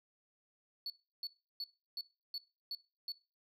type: tone bursts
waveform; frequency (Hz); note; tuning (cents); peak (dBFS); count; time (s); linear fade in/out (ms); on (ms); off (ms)
sine; 4435; C#8; 0; -35; 7; 0.86-3.12; 2; 40; 330
effects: noise-tail reverb RT60 0.3 s tail -21 dB re dry + tanh soft clip ceiling -37 dBFS